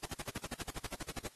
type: noise bursts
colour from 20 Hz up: pink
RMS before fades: -40 dBFS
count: 16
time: 0.03-1.273 s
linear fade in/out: 5 ms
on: 28 ms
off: 53 ms
effects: white hiss -62 dBFS RMS until 1.35 s + AAC 32 kbps

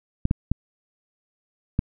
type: clicks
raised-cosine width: 5 ms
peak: -8 dBFS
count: 4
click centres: 0.254 / 0.311 / 0.516 / 1.791 s
effects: none

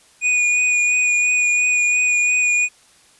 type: tone with vibrato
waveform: square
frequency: 2461 Hz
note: D#7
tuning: 20 cents flat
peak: -15 dBFS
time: 0.21-2.69 s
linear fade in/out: 50 ms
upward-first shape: triangle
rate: 2.9 Hz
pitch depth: 19 cents each way
effects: white hiss -52 dBFS RMS until 3.19 s + resampled to 24000 Hz

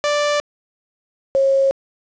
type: tone pair in turn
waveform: sawtooth / sine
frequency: 587.3 / 542.8 Hz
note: D5 / C#5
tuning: 0 / -36 cents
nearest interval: minor second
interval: 136 cents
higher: first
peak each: -12 dBFS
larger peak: neither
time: 0.04-0.4 / 1.35-1.71 s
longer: neither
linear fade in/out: 0 ms
effects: resampled to 16000 Hz + 7-bit

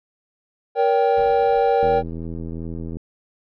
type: chord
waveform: triangle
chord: G diminished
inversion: first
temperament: just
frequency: 470.4 / 564.5 / 784 Hz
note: Bb4 / Db5 / G5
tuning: +16 / +31 / 0 cents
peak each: -16 / -20 / -17 dBFS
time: 0.75-2.03 s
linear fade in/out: 50 ms
type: noise with exponential decay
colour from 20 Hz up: brown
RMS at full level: -34 dBFS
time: 1.17-2.51 s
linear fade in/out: 0 ms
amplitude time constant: 290 ms
type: click train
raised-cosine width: 3 ms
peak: -19 dBFS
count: 95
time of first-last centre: 1.83-2.969 s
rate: 82.5 Hz
effects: resampled to 11025 Hz

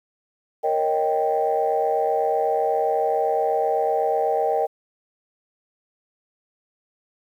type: chord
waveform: sine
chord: Eb dominant seventh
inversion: second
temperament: equal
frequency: 466.2 / 554.4 / 622.3 / 784 Hz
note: Bb4 / Db5 / Eb5 / G5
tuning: 0 / 0 / 0 / 0 cents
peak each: -23 / -28 / -24 / -22 dBFS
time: 0.63-4.67 s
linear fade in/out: 20 ms
effects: tanh soft clip ceiling -10 dBFS + 9-bit

